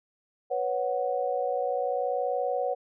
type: chord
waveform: sine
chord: B suspended second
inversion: none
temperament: equal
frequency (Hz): 493.9 / 554.4 / 740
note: B4 / C#5 / F#5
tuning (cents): 0 / 0 / 0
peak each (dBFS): -30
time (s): 0.5-2.75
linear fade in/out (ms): 20
effects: none